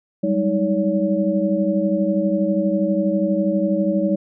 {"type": "tone cluster", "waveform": "sine", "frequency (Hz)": [191.4, 203.7, 316.5, 566], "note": ["G3", "G#3", "D#4", "C#5"], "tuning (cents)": [-41, -33, 30, 36], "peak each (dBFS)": -22, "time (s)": [0.23, 4.16], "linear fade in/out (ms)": 10, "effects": []}